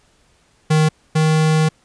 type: tone pair in turn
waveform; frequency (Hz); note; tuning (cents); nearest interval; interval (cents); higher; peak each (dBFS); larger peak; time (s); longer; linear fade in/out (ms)
square; 155.56 / 156.73; D#3 / D#3; 0 / +13; unison; 13; second; -12 / -13; first; 0.7-0.89 / 1.15-1.69; second; 10
effects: pink hiss -57 dBFS RMS until 1.84 s + resampled to 22050 Hz